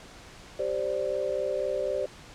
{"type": "chord", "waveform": "sine", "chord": "G suspended fourth", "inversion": "none", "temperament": "equal", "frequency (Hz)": [392, 523.3, 587.3], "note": ["G4", "C5", "D5"], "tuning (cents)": [0, 0, 0], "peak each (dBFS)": [-33, -30, -30], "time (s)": [0.59, 2.06], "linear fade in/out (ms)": 5, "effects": ["pink hiss -48 dBFS RMS until 2.34 s", "low-pass 7000 Hz 12 dB/octave"]}